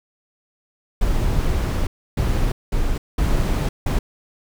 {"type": "noise bursts at uneven times", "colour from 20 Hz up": "brown", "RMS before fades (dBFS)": -19, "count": 5, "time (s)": [[1.01, 1.87], [2.17, 2.52], [2.72, 2.98], [3.18, 3.69], [3.86, 3.99]], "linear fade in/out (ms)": 5, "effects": []}